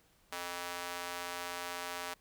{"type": "tone with high-pass filter", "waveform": "square", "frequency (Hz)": 88, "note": "F2", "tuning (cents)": 14, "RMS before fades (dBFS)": -41, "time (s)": [0.32, 2.14], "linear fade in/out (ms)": 5, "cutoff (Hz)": 820, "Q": 0.79, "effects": ["pink hiss -68 dBFS RMS until 2.2 s"]}